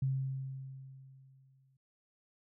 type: tone with exponential decay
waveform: sine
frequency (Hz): 133.5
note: C3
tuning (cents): +35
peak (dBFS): -28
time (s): 0.02-1.77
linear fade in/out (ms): 5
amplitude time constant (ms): 380
effects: none